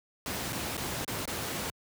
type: noise with dropouts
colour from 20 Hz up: pink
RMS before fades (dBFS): -34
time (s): 0.26-1.7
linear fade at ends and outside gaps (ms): 1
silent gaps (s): 0.525-0.529 / 0.769-0.777 / 1.047-1.078 / 1.255-1.276
effects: high-pass 80 Hz 12 dB/octave